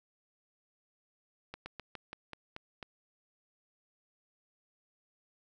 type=slowing click train; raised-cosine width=0.3 ms; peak=-26 dBFS; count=8; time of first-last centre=1.54-2.828 s; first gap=120 ms; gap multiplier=1.14; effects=none